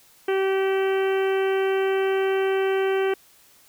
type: harmonic tone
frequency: 385.6 Hz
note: G4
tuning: 28 cents flat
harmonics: 1 / 2 / 3 / 4 / 5 / 6 / 7 / 8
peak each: -20 / -31 / -36 / -33 / -37 / -38 / -39 / -40 dBFS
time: 0.28-3.14 s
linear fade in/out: 5 ms
effects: white hiss -55 dBFS RMS until 3.68 s